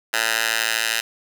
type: tone with high-pass filter sweep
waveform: 10% pulse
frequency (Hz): 112.7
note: A2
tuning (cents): +42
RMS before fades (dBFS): -22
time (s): 0.13-1.01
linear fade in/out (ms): 10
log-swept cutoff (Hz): 1400 to 2100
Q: 1.1
effects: none